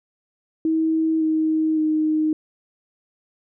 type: tone with pitch steps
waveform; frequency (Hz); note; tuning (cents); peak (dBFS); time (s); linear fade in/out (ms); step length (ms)
sine; 320.2 / 315.2 / 310.4; D#4 / D#4 / D#4; +50 / +23 / -4; -17; 0.65-2.33; 2; 560
effects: none